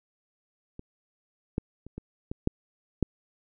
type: clicks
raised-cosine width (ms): 3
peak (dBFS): -27 / -14 / -30 / -24 / -20 / -10 / -10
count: 7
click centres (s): 0.794 / 1.581 / 1.866 / 1.98 / 2.315 / 2.474 / 3.027
effects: none